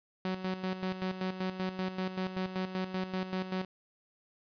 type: tone with tremolo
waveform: sawtooth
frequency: 186.5 Hz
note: F#3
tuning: 14 cents sharp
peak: -27 dBFS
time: 0.25-3.65 s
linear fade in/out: 2 ms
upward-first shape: square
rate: 5.2 Hz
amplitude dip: 65%
effects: resampled to 11025 Hz + 10-bit